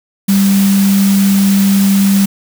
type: tone in noise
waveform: sine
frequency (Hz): 196.9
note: G3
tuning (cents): +8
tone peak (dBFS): -7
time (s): 0.28-2.26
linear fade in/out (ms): 10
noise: white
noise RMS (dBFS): -21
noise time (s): 0.28-2.26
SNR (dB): +11
effects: none